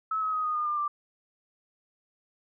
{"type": "tone with pitch steps", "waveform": "sine", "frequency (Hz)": [1296, 1275.9, 1256.2, 1236.8, 1217.6, 1198.8, 1180.2], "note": ["E6", "D#6", "D#6", "D#6", "D#6", "D6", "D6"], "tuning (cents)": [-30, 43, 16, -11, -38, 35, 8], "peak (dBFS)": -26, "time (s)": [0.11, 0.88], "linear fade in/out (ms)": 5, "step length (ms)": 110, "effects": []}